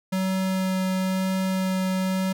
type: tone with vibrato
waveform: square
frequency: 188.2 Hz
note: F#3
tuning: 30 cents sharp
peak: -23 dBFS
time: 0.12-2.33 s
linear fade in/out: 10 ms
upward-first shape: sine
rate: 1 Hz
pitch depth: 8 cents each way
effects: none